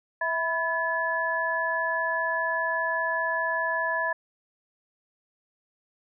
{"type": "tone cluster", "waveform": "sine", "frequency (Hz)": [654, 990, 1715], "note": ["E5", "B5", "A6"], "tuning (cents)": [-14, 4, -45], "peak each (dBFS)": [-31, -29, -27], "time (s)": [0.21, 4.13], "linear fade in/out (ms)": 5, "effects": []}